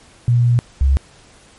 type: tone pair in turn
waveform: sine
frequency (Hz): 120.4 / 67.72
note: B2 / C#2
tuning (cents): -44 / -40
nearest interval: minor seventh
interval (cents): 996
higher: first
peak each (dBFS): -10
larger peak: neither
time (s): 0.28-0.59 / 0.81-0.97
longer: first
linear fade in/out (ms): 0
effects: pink hiss -47 dBFS RMS until 1.58 s + MP3 48 kbps